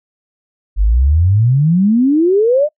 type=exponential sweep; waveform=sine; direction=up; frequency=46.25 to 622.3 Hz; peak=-8 dBFS; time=0.76-2.69 s; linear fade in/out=50 ms; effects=noise-tail reverb RT60 0.1 s tail -24 dB re dry